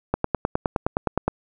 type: click train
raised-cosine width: 1 ms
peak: -6 dBFS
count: 12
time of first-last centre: 0.14-1.28 s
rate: 9.65 Hz
effects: none